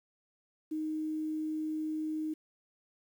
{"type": "tone with quantisation", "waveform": "sine", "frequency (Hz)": 311.1, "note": "D#4", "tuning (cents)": 0, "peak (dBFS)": -32, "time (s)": [0.71, 2.34], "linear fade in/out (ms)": 10, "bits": 10, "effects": []}